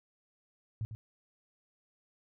sine tone with echo, 110 Hz, A2, in tune, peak -32 dBFS, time 0.81-0.85 s, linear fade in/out 0 ms, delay 100 ms, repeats 1, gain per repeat -8 dB, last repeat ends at 0.95 s, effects none

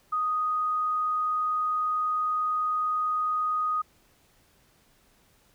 sine tone, 1244.5 Hz, D#6, in tune, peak -24 dBFS, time 0.12-3.82 s, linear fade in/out 10 ms, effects pink hiss -63 dBFS RMS until 5.54 s

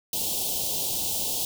white band-stop noise, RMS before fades -28 dBFS, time 0.13-1.45 s, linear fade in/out 2 ms, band 880 to 2900 Hz, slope 48 dB/octave, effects none

